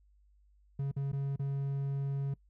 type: tone with dropouts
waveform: triangle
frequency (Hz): 138.6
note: C#3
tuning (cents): 0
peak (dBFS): -29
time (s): 0.79-2.34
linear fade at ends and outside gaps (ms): 5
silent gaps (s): 0.915-0.964 / 1.118-1.129 / 1.361-1.394
effects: noise-tail reverb RT60 0.1 s tail -24 dB re dry + added 50 Hz sine -62 dBFS peak until 2.49 s